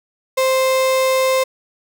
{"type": "tone", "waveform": "35% pulse", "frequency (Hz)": 523.3, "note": "C5", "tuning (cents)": 0, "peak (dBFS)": -12, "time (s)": [0.37, 1.44], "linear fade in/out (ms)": 10, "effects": []}